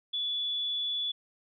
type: tone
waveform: sine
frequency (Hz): 3436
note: A7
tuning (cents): -42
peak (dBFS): -29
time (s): 0.13-1.12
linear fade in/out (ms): 10
effects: none